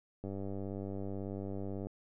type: click train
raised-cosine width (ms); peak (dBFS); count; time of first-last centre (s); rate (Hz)
2; -28; 161; 0.24-1.869; 98.2
effects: none